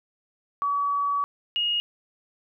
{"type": "tone pair in turn", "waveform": "sine", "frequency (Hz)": [1138, 2868], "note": ["C#6", "F7"], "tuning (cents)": [45, 45], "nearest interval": "octave + major third", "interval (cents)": 1600, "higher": "second", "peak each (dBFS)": [-22, -22], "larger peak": "neither", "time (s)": [[0.62, 1.24], [1.56, 1.8]], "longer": "first", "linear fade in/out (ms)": 0, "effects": []}